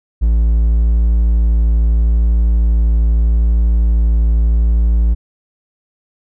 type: tone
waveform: triangle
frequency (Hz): 56.3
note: A1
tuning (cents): +40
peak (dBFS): -7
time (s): 0.21-5.15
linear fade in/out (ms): 20
effects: none